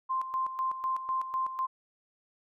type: tone with tremolo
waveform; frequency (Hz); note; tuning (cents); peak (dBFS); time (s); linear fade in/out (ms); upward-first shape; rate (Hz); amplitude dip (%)
sine; 1046.5; C6; 0; -27; 0.09-1.67; 20; square; 4; 65
effects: none